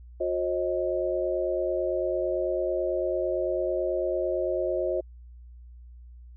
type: tone cluster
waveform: sine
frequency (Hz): 361.8 / 539 / 628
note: F#4 / C#5 / D#5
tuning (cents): -39 / -49 / +16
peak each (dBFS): -29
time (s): 0.2-5.01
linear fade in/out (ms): 10
effects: added 60 Hz sine -44 dBFS peak until 6.36 s

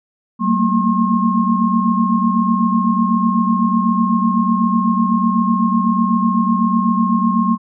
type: tone cluster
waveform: sine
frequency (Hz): 190.3 / 223.7 / 231.7 / 1074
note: F#3 / A3 / A#3 / C6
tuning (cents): +49 / +29 / -10 / +45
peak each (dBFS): -18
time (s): 0.39-7.58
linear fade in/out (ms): 50
effects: none

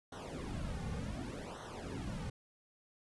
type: noise with flanger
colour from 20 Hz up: brown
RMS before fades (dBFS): -42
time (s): 0.12-2.3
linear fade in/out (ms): 5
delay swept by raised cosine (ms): 0.41 to 3.11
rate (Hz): 0.67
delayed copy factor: -1
effects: resampled to 24000 Hz

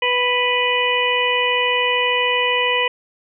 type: harmonic tone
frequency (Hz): 493.9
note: B4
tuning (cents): 0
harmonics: 1 / 2 / 4 / 5 / 6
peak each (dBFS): -22 / -22 / -22 / -22 / -22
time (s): 0.02-2.88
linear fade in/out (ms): 5
effects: none

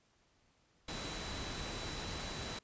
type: tone in noise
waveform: sine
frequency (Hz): 3951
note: B7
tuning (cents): 0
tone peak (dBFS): -49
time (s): 0.88-2.59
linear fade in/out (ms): 5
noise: pink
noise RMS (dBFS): -42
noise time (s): 0.88-2.59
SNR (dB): -10
effects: pink hiss -72 dBFS RMS until 2.63 s + resampled to 16000 Hz

